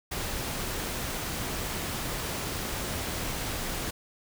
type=noise; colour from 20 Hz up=pink; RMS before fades=-33 dBFS; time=0.11-3.91 s; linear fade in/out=10 ms; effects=none